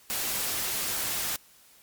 white noise, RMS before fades -30 dBFS, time 0.1-1.36 s, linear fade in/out 0 ms, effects white hiss -57 dBFS RMS until 1.82 s + MP3 96 kbps

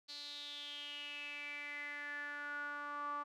sawtooth tone with band-pass filter sweep, 290.7 Hz, D4, 18 cents flat, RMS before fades -45 dBFS, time 0.08-3.24 s, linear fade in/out 20 ms, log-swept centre 4300 to 1100 Hz, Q 7.9, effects none

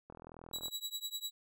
click train, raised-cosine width 1 ms, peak -36 dBFS, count 25, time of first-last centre 0.1-0.683 s, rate 41.2 Hz
sawtooth tone with tremolo, 3900 Hz, B7, 23 cents flat, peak -32 dBFS, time 0.53-1.31 s, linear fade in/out 5 ms, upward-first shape triangle, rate 10 Hz, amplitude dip 100%
effects none

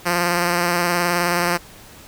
5% pulse tone with vibrato, 174.61 Hz, F3, in tune, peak -6 dBFS, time 0.05-1.58 s, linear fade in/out 20 ms, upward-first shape sine, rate 19 Hz, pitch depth 29 cents each way, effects pink hiss -43 dBFS RMS until 2.07 s

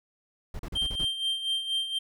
brown noise bursts, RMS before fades -35 dBFS, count 6, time 0.54-1.047 s, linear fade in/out 2 ms, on 52 ms, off 39 ms
triangle tone with tremolo, 3160 Hz, G7, 13 cents sharp, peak -23 dBFS, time 0.75-1.99 s, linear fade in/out 10 ms, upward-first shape sine, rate 4.2 Hz, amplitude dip 65%
effects none

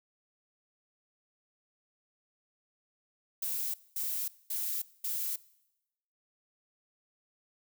violet noise bursts, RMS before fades -34 dBFS, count 4, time 3.42-5.36 s, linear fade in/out 5 ms, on 320 ms, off 220 ms, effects noise-tail reverb RT60 0.9 s tail -21 dB re dry

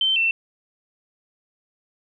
sine tone pair in turn, 3100 / 2687 Hz, G7 / E7, -20 / +33 cents, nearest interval major second, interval 247 cents, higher first, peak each -17 dBFS, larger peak neither, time 0.01-0.16 / 0.16-0.31 s, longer neither, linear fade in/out 2 ms, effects none

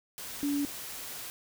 sine tone in noise, 286 Hz, D4, 46 cents flat, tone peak -27 dBFS, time 0.43-0.65 s, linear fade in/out 0 ms, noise white, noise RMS -41 dBFS, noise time 0.18-1.3 s, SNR +11 dB, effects none

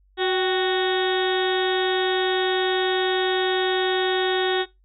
harmonic tone with a mistuned harmonic, 370 Hz, F#4, in tune, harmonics 1 / 2 / 3 / 4 / 5 / 6 / 7 / 8 / 9 / 10, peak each -21 / -27 / -34 / -31 / -30 / -40 / -41 / -38 / -31 / -31 dBFS, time 0.17-4.66 s, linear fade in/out 50 ms, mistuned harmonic 2, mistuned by +67 cents, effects noise-tail reverb RT60 0.2 s tail -21 dB re dry + added 48 Hz sine -56 dBFS peak until 4.84 s

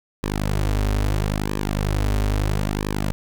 sawtooth tone with flanger, 51 Hz, G#1, 31 cents flat, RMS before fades -22 dBFS, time 0.23-3.12 s, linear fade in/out 0 ms, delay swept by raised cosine 1.4 to 6.1 ms, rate 0.76 Hz, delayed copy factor -0.8, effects none

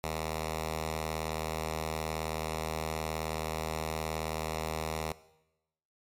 5% pulse tone with notch filter, 79 Hz, D#2, 27 cents sharp, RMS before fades -35 dBFS, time 0.04-5.12 s, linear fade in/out 0 ms, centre 290 Hz, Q 1.4, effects noise-tail reverb RT60 0.9 s tail -18 dB re dry + MP3 64 kbps

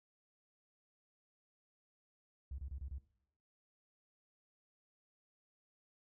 triangle tone bursts, 67 Hz, C2, 42 cents sharp, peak -37 dBFS, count 5, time 2.51-2.983 s, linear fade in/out 5 ms, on 73 ms, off 27 ms, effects noise-tail reverb RT60 0.7 s tail -20 dB re dry + tanh soft clip ceiling -39 dBFS

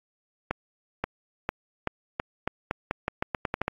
accelerating click train, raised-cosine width 0.5 ms, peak -11 dBFS, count 15, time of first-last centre 0.51-3.68 s, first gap 530 ms, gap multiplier 0.85, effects AAC 48 kbps

